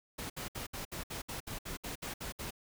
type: noise bursts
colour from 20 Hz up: pink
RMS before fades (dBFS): -41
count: 13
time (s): 0.18-2.508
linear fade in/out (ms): 10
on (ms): 120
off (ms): 64
effects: none